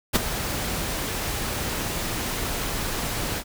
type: noise with ADSR envelope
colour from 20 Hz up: pink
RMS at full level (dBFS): -17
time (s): 0.13-3.44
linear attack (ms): 28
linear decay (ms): 18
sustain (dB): -11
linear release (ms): 64
effects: none

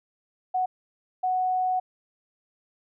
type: tone bursts at uneven times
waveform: sine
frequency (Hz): 740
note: F#5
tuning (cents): 0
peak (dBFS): -22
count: 2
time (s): 0.54-0.66 / 1.23-1.8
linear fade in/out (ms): 10
effects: none

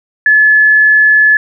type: tone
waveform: sine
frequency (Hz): 1719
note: A6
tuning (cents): -41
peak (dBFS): -4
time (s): 0.26-1.37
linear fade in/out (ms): 2
effects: none

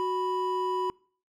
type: tone pair together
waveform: triangle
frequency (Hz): 370 / 987.8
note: F#4 / B5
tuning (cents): 0 / 0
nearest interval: octave + perfect fourth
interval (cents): 1700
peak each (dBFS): -27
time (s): 0-0.9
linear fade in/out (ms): 0
effects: noise-tail reverb RT60 0.5 s tail -25 dB re dry

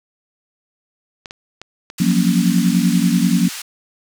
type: clicks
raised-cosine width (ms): 0.2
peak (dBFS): -16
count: 8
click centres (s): 1.258 / 1.309 / 1.616 / 1.901 / 2.113 / 2.583 / 2.75 / 3.025
type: band-pass noise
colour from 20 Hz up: white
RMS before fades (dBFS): -30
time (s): 1.98-3.62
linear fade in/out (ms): 5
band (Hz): 1300 to 8400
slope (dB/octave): 12
type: chord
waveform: sine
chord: Gb major seventh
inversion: third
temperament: equal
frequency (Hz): 174.61 / 185 / 233.1 / 277.2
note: F3 / Gb3 / Bb3 / Db4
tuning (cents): 0 / 0 / 0 / 0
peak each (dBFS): -17 / -17 / -18 / -21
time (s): 2-3.49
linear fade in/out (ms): 5
effects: none

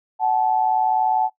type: tone pair together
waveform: sine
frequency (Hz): 747.6 / 868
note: F#5 / A5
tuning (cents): +18 / -24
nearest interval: minor third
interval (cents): 258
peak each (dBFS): -19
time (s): 0.19-1.3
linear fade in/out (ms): 50
effects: noise-tail reverb RT60 0.1 s tail -18 dB re dry

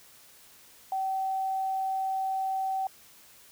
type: tone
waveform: sine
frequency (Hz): 767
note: G5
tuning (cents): -38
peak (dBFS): -27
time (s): 0.92-2.87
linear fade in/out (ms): 2
effects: white hiss -55 dBFS RMS until 3.51 s

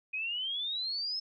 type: exponential sweep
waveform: sine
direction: up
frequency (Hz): 2483 to 5274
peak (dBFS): -32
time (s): 0.13-1.2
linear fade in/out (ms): 10
effects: none

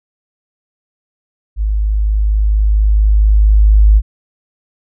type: tone with level ramp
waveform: sine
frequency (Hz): 52.2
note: G#1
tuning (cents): +10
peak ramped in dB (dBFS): -12 to -3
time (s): 1.56-4.02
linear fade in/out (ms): 50
effects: none

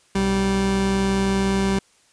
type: tone pair together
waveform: 30% pulse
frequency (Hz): 61.21 / 194.7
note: B1 / G3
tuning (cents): -15 / -12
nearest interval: octave + minor sixth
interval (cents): 2003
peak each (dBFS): -26 / -16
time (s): 0.15-1.79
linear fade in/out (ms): 5
effects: white hiss -58 dBFS RMS until 2.12 s + resampled to 22050 Hz

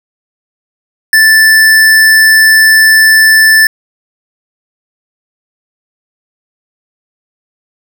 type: tone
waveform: square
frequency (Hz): 1760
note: A6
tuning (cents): 0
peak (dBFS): -3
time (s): 1.13-3.67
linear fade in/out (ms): 2
effects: none

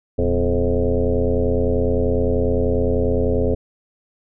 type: tone with frequency modulation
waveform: sine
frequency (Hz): 253.4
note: B3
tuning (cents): +45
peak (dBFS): -15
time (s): 0.18-3.55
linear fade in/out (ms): 10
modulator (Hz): 90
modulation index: 3.4
effects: none

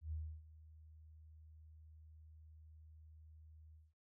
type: tone with ADSR envelope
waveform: sine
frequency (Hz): 78.2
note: D#2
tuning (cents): +9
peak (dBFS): -39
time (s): 0.01-3.94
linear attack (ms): 110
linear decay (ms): 300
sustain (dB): -18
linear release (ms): 200
effects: none

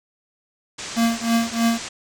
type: low-pass noise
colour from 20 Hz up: white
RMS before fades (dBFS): -33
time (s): 0.78-1.89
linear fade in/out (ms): 10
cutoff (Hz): 7900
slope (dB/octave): 48
type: tone with tremolo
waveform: square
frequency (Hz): 230.6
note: A#3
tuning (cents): -19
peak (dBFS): -15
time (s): 0.96-1.79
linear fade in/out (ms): 20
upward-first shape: triangle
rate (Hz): 3.2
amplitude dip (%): 100
effects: none

